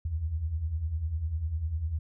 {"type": "beating tone pair", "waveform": "sine", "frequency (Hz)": [71.7, 81.7], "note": ["D2", "E2"], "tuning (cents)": [-41, -15], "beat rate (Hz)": 10, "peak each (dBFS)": [-36, -29], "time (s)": [0.05, 1.99], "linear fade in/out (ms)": 5, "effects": []}